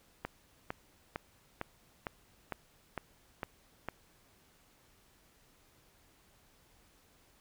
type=click train; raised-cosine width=0.5 ms; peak=-21 dBFS; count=9; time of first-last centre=0.25-3.886 s; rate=2.2 Hz; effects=pink hiss -66 dBFS RMS until 7.4 s